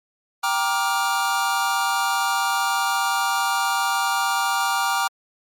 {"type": "chord", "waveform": "square", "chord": "G minor seventh", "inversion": "none", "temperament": "just", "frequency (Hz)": [784, 940.8, 1176, 1411.2], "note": ["G5", "Bb5", "D6", "F6"], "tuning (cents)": [0, 16, 2, 18], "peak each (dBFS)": -26, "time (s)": [0.43, 5.08], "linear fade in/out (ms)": 10, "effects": ["MP3 64 kbps"]}